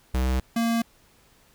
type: tone pair in turn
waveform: square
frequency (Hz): 64.3 / 230.8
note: C2 / A#3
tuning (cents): -30 / -17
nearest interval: octave + minor seventh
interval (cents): 2213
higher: second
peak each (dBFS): -22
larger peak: neither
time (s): 0.14-0.4 / 0.56-0.82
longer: neither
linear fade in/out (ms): 5
effects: pink hiss -59 dBFS RMS until 1.54 s